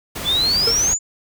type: noise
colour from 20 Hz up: pink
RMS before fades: -28 dBFS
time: 0.15-0.94 s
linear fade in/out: 10 ms
type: exponential sweep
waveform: sine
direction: up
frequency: 3372 to 7150 Hz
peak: -15 dBFS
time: 0.24-0.99 s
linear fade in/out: 50 ms
type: tone with exponential decay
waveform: square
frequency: 459.9 Hz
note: A#4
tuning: 23 cents flat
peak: -17 dBFS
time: 0.67-0.79 s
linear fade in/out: 5 ms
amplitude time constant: 26 ms
effects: none